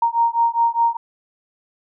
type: beating tone pair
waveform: sine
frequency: 928 / 932.9 Hz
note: A#5 / A#5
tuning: -8 / +1 cents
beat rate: 4.9 Hz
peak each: -18 dBFS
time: 0.02-0.97 s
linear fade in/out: 5 ms
effects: none